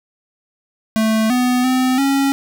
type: tone with pitch steps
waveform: square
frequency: 220 / 249.3 / 256.5 / 275.1 Hz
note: A3 / B3 / C4 / C#4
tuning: 0 / +16 / -34 / -13 cents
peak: -14 dBFS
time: 0.96-2.32 s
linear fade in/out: 0 ms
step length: 340 ms
effects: none